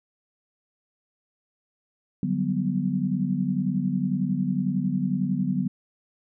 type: chord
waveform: sine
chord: G major seventh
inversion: second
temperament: equal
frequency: 146.83 / 185 / 196 / 246.9 Hz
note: D3 / F#3 / G3 / B3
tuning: 0 / 0 / 0 / 0 cents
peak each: -30 / -26 / -29 / -28 dBFS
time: 2.23-5.68 s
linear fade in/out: 2 ms
effects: none